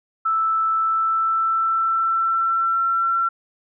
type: tone with pitch glide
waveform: sine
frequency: 1318.5 to 1354.8 Hz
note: E6 to E6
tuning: 0 to +47 cents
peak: -17 dBFS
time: 0.25-3.29 s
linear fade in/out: 10 ms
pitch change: +47 cents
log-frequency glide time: 0.72-3.16 s
effects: none